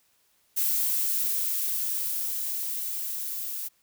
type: noise with level ramp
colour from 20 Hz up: violet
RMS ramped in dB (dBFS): -25 to -34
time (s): 0.56-3.69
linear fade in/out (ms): 20
effects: white hiss -67 dBFS RMS until 3.82 s